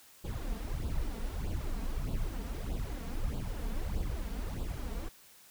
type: noise with flanger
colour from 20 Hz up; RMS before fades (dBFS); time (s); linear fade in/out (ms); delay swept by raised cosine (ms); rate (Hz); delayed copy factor
brown; -35; 0.24-5.09; 10; 0.24 to 4.44; 1.6; +0.95
effects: white hiss -58 dBFS RMS until 5.5 s